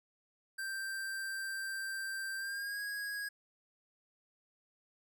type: tone with pitch glide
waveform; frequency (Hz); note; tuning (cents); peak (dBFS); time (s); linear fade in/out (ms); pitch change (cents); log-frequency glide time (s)
square; 1571 to 1651; G6 to G#6; +3 to -11; -38; 0.58-3.29; 10; +86; 2.37-2.81
effects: none